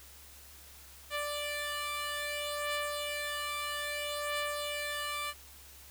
10% pulse beating tone pair, 587.3 / 587.91 Hz, D5 / D5, 0 / +2 cents, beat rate 0.61 Hz, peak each -27 / -32 dBFS, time 1.1-5.34 s, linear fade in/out 50 ms, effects added 69 Hz sine -57 dBFS peak until 5.9 s + white hiss -54 dBFS RMS until 5.9 s

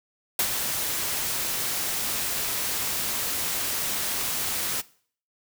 white noise with ADSR envelope, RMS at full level -22 dBFS, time 0.39-4.82 s, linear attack 3 ms, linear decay 72 ms, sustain -6 dB, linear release 21 ms, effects noise-tail reverb RT60 0.5 s tail -20 dB re dry

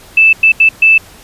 sine tone bursts at uneven times, 2637 Hz, E7, in tune, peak -3 dBFS, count 4, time 0.17-0.33 / 0.43-0.52 / 0.6-0.69 / 0.82-0.98 s, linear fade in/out 5 ms, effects pink hiss -38 dBFS RMS until 1.23 s + resampled to 32000 Hz

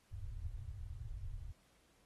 pink low-pass noise, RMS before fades -45 dBFS, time 0.11-1.53 s, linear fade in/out 20 ms, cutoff 120 Hz, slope 96 dB/octave, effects pink hiss -72 dBFS RMS until 2.05 s + AAC 32 kbps

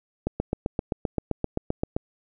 click train, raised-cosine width 2 ms, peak -11 dBFS, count 14, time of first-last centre 0.27-1.965 s, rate 7.67 Hz, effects none

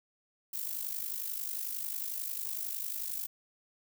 violet noise with amplitude modulation, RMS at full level -34 dBFS, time 0.53-3.27 s, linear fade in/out 10 ms, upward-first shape sine, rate 51.1 Hz, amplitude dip 70%, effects none

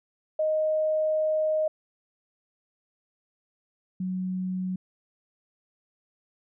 sine tone pair in turn, 622.3 / 185.01 Hz, D#5 / F#3, 0 / 0 cents, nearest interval octave + major sixth, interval 2100 cents, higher first, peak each -22 / -27 dBFS, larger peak first, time 0.39-1.68 / 4-4.76 s, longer first, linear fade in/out 5 ms, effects none

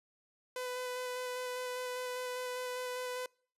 sawtooth tone with vibrato, 501 Hz, B4, 25 cents sharp, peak -33 dBFS, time 0.56-3.26 s, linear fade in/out 2 ms, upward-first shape square, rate 5 Hz, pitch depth 10 cents each way, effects noise-tail reverb RT60 0.5 s tail -26 dB re dry + resampled to 32000 Hz

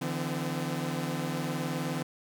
sawtooth tone cluster, 148.9 / 168.3 / 256.3 Hz, D3 / E3 / C4, +24 / +36 / -36 cents, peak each -31 dBFS, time 0.01-2.03 s, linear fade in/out 10 ms, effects none

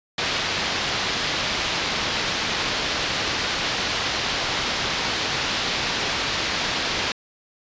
white low-pass noise, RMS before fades -25 dBFS, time 0.18-7.12 s, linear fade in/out 2 ms, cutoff 4800 Hz, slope 24 dB/octave, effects resampled to 16000 Hz

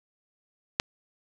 click, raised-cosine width 0.2 ms, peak -5 dBFS, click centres 0.799 s, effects none

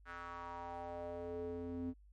square tone with band-pass filter sweep, 86.6 Hz, F2, 14 cents flat, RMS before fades -44 dBFS, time 0.05-1.94 s, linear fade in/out 50 ms, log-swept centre 1500 to 270 Hz, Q 3.7, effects added 50 Hz sine -59 dBFS peak until 2.12 s + MP3 64 kbps

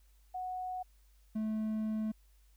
sine / triangle tone pair in turn, 737 / 217.2 Hz, F#5 / A3, -7 / -22 cents, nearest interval octave + major sixth, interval 2115 cents, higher first, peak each -36 / -30 dBFS, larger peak second, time 0.34-0.83 / 1.35-2.12 s, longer second, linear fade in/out 10 ms, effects added 50 Hz sine -61 dBFS peak until 2.56 s + white hiss -73 dBFS RMS until 2.56 s

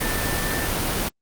sine tone in noise, 1782 Hz, A6, 22 cents sharp, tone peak -30 dBFS, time 0.01-0.68 s, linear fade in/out 10 ms, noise pink, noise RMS -24 dBFS, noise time 0-1.09 s, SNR -9 dB, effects Opus 32 kbps

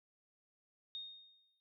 sine tone with exponential decay, 3700 Hz, A#7, 14 cents flat, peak -40 dBFS, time 0.95-1.6 s, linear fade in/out 0 ms, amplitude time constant 140 ms, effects none

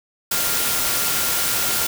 sine tone in noise, 1396.9 Hz, F6, in tune, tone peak -32 dBFS, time 0.31-1.87 s, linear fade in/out 5 ms, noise white, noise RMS -21 dBFS, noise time 0.31-1.87 s, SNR -14 dB, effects none

